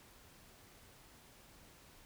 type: silence
effects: pink hiss -61 dBFS RMS until 2.05 s

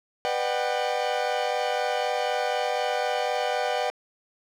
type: chord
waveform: 40% pulse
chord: G major seventh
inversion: first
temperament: equal with one note detuned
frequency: 493.9 / 601.8 / 740 / 784 Hz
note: B4 / D5 / F#5 / G5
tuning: 0 / +42 / 0 / 0 cents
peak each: -29 dBFS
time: 0.25-3.9 s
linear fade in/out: 0 ms
effects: low-pass 5000 Hz 12 dB/octave + 9-bit

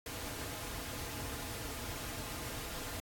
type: noise with comb filter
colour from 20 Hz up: pink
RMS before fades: -42 dBFS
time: 0.06-3 s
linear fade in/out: 2 ms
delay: 5.3 ms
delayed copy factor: -0.55
effects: AAC 64 kbps

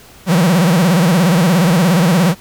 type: tone with vibrato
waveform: 45% pulse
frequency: 174.61 Hz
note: F3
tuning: in tune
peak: -9 dBFS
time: 0.26-2.35 s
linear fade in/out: 50 ms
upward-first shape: sine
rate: 17 Hz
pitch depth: 190 cents each way
effects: pink hiss -41 dBFS RMS until 2.4 s

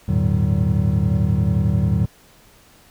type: tone cluster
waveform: triangle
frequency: 81.2 / 103.4 / 114.7 / 152.3 / 190.1 Hz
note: E2 / G#2 / A#2 / D#3 / F#3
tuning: -26 / -7 / -28 / -37 / +47 cents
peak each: -20 dBFS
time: 0.08-2.06 s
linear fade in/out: 10 ms
effects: pink hiss -51 dBFS RMS until 2.9 s

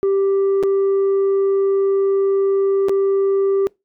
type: tone with dropouts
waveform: sine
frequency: 392 Hz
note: G4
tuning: in tune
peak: -11 dBFS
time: 0.03-3.67 s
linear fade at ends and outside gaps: 0 ms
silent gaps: 0.628-0.635 / 2.885-2.894 s
effects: noise-tail reverb RT60 0.2 s tail -26 dB re dry + tanh soft clip ceiling -13 dBFS

